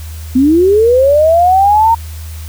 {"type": "linear sweep", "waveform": "sine", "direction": "up", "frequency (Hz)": [245.9, 927], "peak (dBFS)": -5, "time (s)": [0.35, 1.95], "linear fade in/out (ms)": 10, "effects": ["added 79 Hz sine -23 dBFS peak until 2.48 s", "white hiss -36 dBFS RMS until 2.48 s"]}